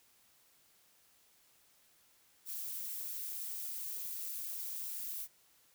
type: noise with amplitude modulation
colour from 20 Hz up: violet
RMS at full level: -39 dBFS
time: 2.45-5.28 s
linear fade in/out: 50 ms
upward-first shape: sine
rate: 180 Hz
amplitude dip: 55%
effects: white hiss -68 dBFS RMS until 5.74 s

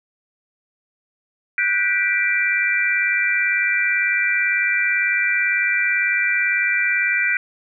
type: chord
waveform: sine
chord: G major seventh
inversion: third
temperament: just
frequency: 1470 / 1568 / 1960 / 2352 Hz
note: F#6 / G6 / B6 / D7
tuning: -12 / 0 / -14 / +2 cents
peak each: -24 / -25 / -21 / -20 dBFS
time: 1.58-7.37 s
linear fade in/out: 2 ms
effects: none

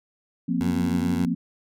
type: chord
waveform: sine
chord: F suspended fourth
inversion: none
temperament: equal with one note detuned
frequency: 174.61 / 234.2 / 261.6 Hz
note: F3 / Bb3 / C4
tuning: 0 / +8 / 0 cents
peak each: -26 dBFS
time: 0.48-1.35 s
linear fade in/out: 10 ms
type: tone with vibrato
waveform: 15% pulse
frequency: 91 Hz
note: F#2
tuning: 28 cents flat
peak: -22 dBFS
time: 0.61-1.25 s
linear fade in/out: 0 ms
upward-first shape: sine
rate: 4.5 Hz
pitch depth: 8 cents each way
effects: none

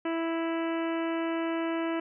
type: harmonic tone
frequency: 329.8 Hz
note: E4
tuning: 1 cent sharp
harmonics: 1 / 2 / 3 / 4 / 5 / 6 / 7 / 8 / 9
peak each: -29 / -35 / -39 / -41 / -43 / -45 / -46 / -47 / -48 dBFS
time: 0.05-2 s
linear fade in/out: 5 ms
effects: none

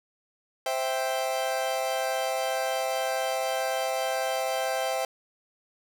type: chord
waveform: 40% pulse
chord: C major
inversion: none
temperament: equal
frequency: 523.3 / 659.3 / 784 Hz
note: C5 / E5 / G5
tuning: 0 / 0 / 0 cents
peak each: -30 dBFS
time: 0.66-5.05 s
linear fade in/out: 2 ms
effects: 10-bit

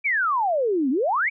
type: exponential two-way sweep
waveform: sine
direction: down then up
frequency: 2390 to 246.9 to 2390 Hz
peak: -19 dBFS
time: 0.04-1.3 s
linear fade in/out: 20 ms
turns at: 0.9 s
effects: none

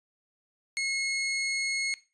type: tone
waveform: sawtooth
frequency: 2170 Hz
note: C#7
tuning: 37 cents flat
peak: -24 dBFS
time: 0.77-1.94 s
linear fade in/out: 0 ms
effects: noise-tail reverb RT60 0.3 s tail -17 dB re dry + resampled to 22050 Hz

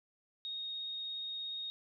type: tone with vibrato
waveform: sine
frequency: 3729 Hz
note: A#7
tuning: in tune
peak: -38 dBFS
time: 0.45-1.7 s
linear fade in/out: 0 ms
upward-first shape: sine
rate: 17 Hz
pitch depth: 8 cents each way
effects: none

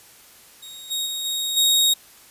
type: tone with level steps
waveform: sawtooth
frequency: 3759 Hz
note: A#7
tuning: 14 cents sharp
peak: -34 / -20 / -23 / -20 / -12 dBFS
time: 0.62-1.94 s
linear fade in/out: 10 ms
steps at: 0.9 / 1.05 / 1.24 / 1.56 s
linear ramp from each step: 20 ms
effects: white hiss -49 dBFS RMS until 2.3 s + resampled to 32000 Hz

